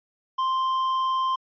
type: tone with tanh clipping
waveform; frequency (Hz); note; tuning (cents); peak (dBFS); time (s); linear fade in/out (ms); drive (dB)
triangle; 1046.5; C6; 0; -23; 0.38-1.36; 10; 11
effects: resampled to 11025 Hz